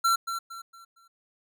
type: tone with echo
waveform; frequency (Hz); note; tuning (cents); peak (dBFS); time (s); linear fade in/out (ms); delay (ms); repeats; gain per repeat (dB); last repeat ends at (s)
square; 1355; E6; +47; -21; 0.04-0.16; 10; 230; 4; -9; 1.08
effects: none